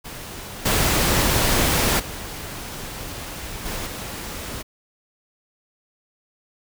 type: noise with level steps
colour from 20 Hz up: pink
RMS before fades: -35 / -19 / -33 / -29 / -32 dBFS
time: 0.04-4.63 s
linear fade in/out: 20 ms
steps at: 0.65 / 1.99 / 3.65 / 3.86 s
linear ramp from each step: 10 ms
effects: none